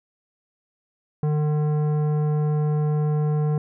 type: tone with tanh clipping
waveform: sine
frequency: 150.6 Hz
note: D3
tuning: 44 cents sharp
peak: -21 dBFS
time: 1.23-3.58 s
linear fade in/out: 2 ms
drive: 13 dB
effects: none